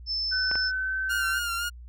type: tone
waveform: sine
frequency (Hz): 5274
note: E8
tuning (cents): 0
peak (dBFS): -26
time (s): 0.06-0.72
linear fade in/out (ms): 50
type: tone with pitch glide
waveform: sine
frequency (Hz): 1514 to 1536.9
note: F#6 to G6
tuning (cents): +39 to -35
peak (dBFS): -26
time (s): 0.31-1.4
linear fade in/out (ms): 20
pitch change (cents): +26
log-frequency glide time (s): 0.68-0.96
type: clicks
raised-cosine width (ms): 0.5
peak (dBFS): -19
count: 2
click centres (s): 0.514 / 0.555
type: tone with vibrato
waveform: sawtooth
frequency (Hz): 1401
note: F6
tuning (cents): +5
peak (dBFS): -24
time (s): 1.09-1.7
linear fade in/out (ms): 20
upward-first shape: sine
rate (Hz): 3.9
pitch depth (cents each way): 37
effects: added 60 Hz sine -41 dBFS peak until 1.88 s